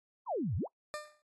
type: exponential two-way sweep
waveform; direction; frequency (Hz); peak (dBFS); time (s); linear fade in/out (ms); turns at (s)
sine; down then up; 1140 to 80.2 to 1140; -31; 0.26-0.68; 50; 0.56
type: tone with exponential decay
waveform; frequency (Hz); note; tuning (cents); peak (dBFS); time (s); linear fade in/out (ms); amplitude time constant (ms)
20% pulse; 600; D5; +37; -30; 0.94-1.22; 0; 59
effects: noise-tail reverb RT60 0.1 s tail -23 dB re dry + AAC 32 kbps